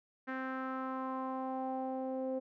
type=tone with low-pass filter sweep; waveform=sawtooth; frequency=261.6 Hz; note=C4; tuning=in tune; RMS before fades=-38 dBFS; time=0.27-2.4 s; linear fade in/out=20 ms; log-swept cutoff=1700 to 550 Hz; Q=3.9; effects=none